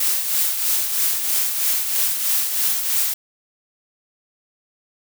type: noise with tremolo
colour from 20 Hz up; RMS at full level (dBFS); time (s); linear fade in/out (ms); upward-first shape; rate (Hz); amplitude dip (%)
blue; -18; 0-3.14; 5; triangle; 3.1; 55
effects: none